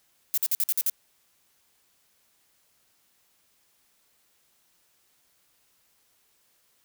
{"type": "noise bursts", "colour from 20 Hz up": "violet", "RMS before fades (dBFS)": -24, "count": 7, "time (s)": [0.34, 0.898], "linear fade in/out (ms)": 0, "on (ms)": 36, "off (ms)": 51, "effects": ["white hiss -67 dBFS RMS until 6.84 s"]}